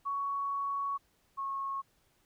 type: tone pair in turn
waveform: sine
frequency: 1117 / 1094 Hz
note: C#6 / C#6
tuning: +13 / -23 cents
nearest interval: unison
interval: 36 cents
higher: first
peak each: -31 / -33 dBFS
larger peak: first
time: 0.05-0.98 / 1.37-1.82 s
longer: first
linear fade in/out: 20 ms
effects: pink hiss -71 dBFS RMS until 2.25 s